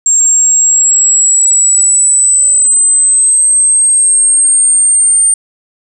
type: exponential sweep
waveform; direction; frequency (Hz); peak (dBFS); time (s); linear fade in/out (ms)
sine; up; 7459 to 8800; -5; 0.06-5.34; 2
effects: none